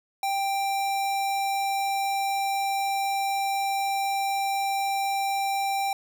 square tone, 787 Hz, G5, 7 cents sharp, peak -25 dBFS, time 0.23-5.93 s, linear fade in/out 2 ms, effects none

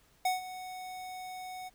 square tone with ADSR envelope, 740 Hz, F#5, in tune, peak -26 dBFS, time 0.25-1.7 s, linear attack 5 ms, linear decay 150 ms, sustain -15 dB, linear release 26 ms, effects pink hiss -66 dBFS RMS until 1.74 s

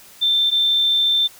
sine tone pair in turn, 3563 / 3563 Hz, A7 / A7, +21 / +21 cents, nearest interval unison, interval 0 cents, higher neither, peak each -14 dBFS, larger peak neither, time 0.21-0.51 / 0.51-1.28 s, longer second, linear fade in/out 20 ms, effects white hiss -45 dBFS RMS until 1.39 s

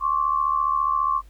sine tone pair together, 1068.3 / 1143 Hz, C6 / D6, +36 / -47 cents, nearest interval minor second, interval 117 cents, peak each -22 dBFS, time 0-1.22 s, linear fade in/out 50 ms, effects added 50 Hz sine -44 dBFS peak until 1.29 s + pink hiss -60 dBFS RMS until 1.29 s

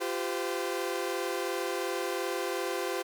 sawtooth chord, F suspended second, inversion none, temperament equal with one note detuned, 349.2 / 392 / 511 Hz, F4 / G4 / C5, 0 / 0 / -41 cents, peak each -31 dBFS, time 0-3.03 s, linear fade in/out 20 ms, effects none

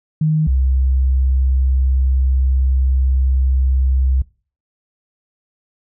sine tone pair in turn, 155.56 / 65.4 Hz, D#3 / C2, 0 / 0 cents, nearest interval octave + minor third, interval 1500 cents, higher first, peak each -12 dBFS, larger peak neither, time 0.21-0.47 / 0.47-4.22 s, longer second, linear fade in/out 5 ms, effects noise-tail reverb RT60 0.4 s tail -22 dB re dry

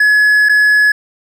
triangle tone with dropouts, 1696 Hz, G#6, 36 cents sharp, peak -5 dBFS, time 0-0.92 s, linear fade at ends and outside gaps 5 ms, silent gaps 0.488-0.493 s, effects none

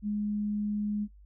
sine tone, 208.3 Hz, G#3, 5 cents sharp, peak -28 dBFS, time 0.02-1.08 s, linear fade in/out 50 ms, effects noise-tail reverb RT60 0.1 s tail -20 dB re dry + added 50 Hz sine -51 dBFS peak until 1.25 s

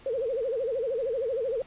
sine tone with vibrato, 493.9 Hz, B4, in tune, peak -26 dBFS, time 0.06-1.62 s, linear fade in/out 2 ms, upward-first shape sine, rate 13 Hz, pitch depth 200 cents each way, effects pink hiss -53 dBFS RMS until 1.66 s + resampled to 8000 Hz

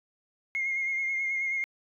sine tone with vibrato, 2139 Hz, C7, 38 cents sharp, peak -26 dBFS, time 0.55-1.64 s, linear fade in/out 0 ms, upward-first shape sine, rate 9.3 Hz, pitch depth 30 cents each way, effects tanh soft clip ceiling -22 dBFS

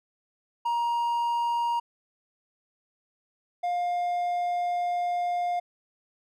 triangle tone pair in turn, 943 / 706.5 Hz, A#5 / F5, +20 / +20 cents, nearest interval perfect fourth, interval 500 cents, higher first, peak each -22 / -23 dBFS, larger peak first, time 0.65-1.8 / 3.63-5.6 s, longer second, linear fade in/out 10 ms, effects none

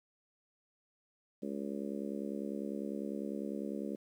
harmonic tone, 70 Hz, C#2, 18 cents sharp, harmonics 3 / 4 / 5 / 6 / 7 / 8, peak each -40 / -42 / -44 / -46 / -47 / -48 dBFS, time 1.42-3.96 s, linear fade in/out 10 ms, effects 11-bit

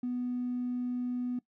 triangle tone, 247.1 Hz, B3, 1 cent sharp, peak -27 dBFS, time 0.03-1.39 s, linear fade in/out 5 ms, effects noise-tail reverb RT60 0.1 s tail -22 dB re dry + tanh soft clip ceiling -28 dBFS

